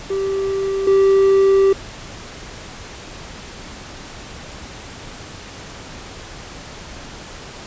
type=tone pair in turn; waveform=triangle; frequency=389.6 / 389.6 Hz; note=G4 / G4; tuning=-11 / -11 cents; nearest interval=unison; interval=0 cents; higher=neither; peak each=-16 / -8 dBFS; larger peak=second; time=0.1-0.87 / 0.87-1.73 s; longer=second; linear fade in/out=5 ms; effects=pink hiss -35 dBFS RMS until 7.66 s + resampled to 16000 Hz